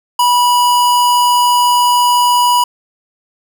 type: tone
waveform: square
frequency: 977 Hz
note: B5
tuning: 19 cents flat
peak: -9 dBFS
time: 0.19-2.64 s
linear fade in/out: 5 ms
effects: none